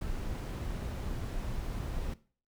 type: noise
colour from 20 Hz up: brown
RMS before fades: -36 dBFS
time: 0.01-2.14 s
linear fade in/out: 5 ms
effects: noise-tail reverb RT60 0.4 s tail -18 dB re dry